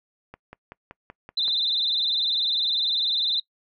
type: click train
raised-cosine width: 0.5 ms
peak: -25 dBFS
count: 7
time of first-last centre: 0.34-1.481 s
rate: 5.26 Hz
type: tone with vibrato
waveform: sine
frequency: 3810 Hz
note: A#7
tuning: 37 cents sharp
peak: -21 dBFS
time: 1.37-3.4 s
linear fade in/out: 5 ms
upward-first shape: sine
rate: 20 Hz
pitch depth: 130 cents each way
effects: noise-tail reverb RT60 0.1 s tail -24 dB re dry